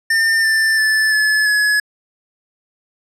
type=tone with pitch steps; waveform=square; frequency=1804 / 1776.1 / 1748.6 / 1721.5 / 1694.9 Hz; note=A6 / A6 / A6 / A6 / G#6; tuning=+43 / +16 / -11 / -38 / +35 cents; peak=-13 dBFS; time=0.1-1.8 s; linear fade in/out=5 ms; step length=340 ms; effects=low-pass 10000 Hz 12 dB/octave